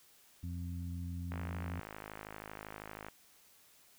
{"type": "harmonic tone", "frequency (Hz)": 87.31, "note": "F2", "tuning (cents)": 0, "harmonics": [1, 2, 3], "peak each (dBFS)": [-39, -45, -49], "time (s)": [0.43, 1.8], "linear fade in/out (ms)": 5}
{"type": "click train", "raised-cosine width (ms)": 0.5, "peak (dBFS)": -29, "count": 94, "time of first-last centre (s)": [1.32, 3.085], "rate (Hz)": 52.7}
{"effects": ["white hiss -64 dBFS RMS until 3.98 s"]}